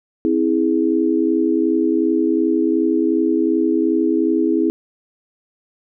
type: chord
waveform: sine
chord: C augmented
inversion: none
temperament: equal with one note detuned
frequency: 261.6 / 324.3 / 415.3 Hz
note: C4 / E4 / G#4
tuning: 0 / -28 / 0 cents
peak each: -20 / -16 / -21 dBFS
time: 0.25-4.7 s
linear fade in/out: 0 ms
effects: none